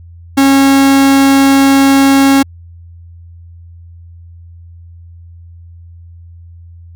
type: tone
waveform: 45% pulse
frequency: 273.4 Hz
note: C#4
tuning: 24 cents flat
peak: -5 dBFS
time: 0.37-2.43 s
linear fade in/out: 10 ms
effects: added 85 Hz sine -32 dBFS peak until 6.95 s